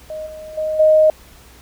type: tone with level steps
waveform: sine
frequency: 622.3 Hz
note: D#5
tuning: in tune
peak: -25 / -31 / -18 / -8 dBFS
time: 0.1-1.1 s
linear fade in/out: 2 ms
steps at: 0.26 / 0.57 / 0.79 s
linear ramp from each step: 10 ms
effects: added 60 Hz sine -46 dBFS peak until 1.61 s + pink hiss -46 dBFS RMS until 1.61 s